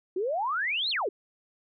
sine exponential two-way sweep, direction up then down, 349.2 to 4401 to 349.2 Hz, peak -26 dBFS, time 0.16-1.09 s, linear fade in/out 5 ms, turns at 0.9 s, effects none

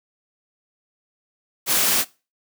white noise, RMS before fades -19 dBFS, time 1.66-2.05 s, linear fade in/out 50 ms, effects noise-tail reverb RT60 0.3 s tail -21 dB re dry + high-pass 150 Hz 12 dB/octave

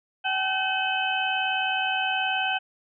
sine tone cluster, 759 / 838 / 1532 / 2571 / 3045 Hz, F#5 / G#5 / G6 / E7 / F#7, +44 / +15 / -40 / -44 / +49 cents, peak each -28 / -35 / -29 / -29 / -30 dBFS, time 0.24-2.59 s, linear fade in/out 20 ms, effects none

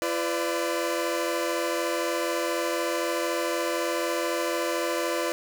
sawtooth tone cluster, 340.6 / 504 / 588 Hz, F4 / B4 / D5, -43 / +35 / +2 cents, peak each -26 dBFS, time 0.02-5.32 s, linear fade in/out 0 ms, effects none

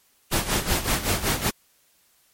pink noise with tremolo, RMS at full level -21 dBFS, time 0.31-1.51 s, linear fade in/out 20 ms, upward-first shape sine, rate 5.3 Hz, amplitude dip 75%, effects white hiss -62 dBFS RMS until 2.33 s + MP3 64 kbps

